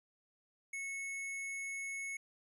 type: tone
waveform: square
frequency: 2198 Hz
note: C#7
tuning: 15 cents flat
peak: -40 dBFS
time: 0.73-2.17 s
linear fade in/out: 5 ms
effects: resampled to 32000 Hz